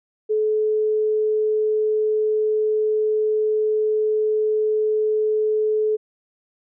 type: tone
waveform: sine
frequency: 430 Hz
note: A4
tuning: 40 cents flat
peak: -17 dBFS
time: 0.29-5.97 s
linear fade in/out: 20 ms
effects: none